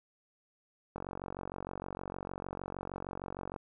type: click train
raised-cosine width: 1 ms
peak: -25 dBFS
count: 122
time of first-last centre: 0.96-3.562 s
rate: 46.5 Hz
effects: none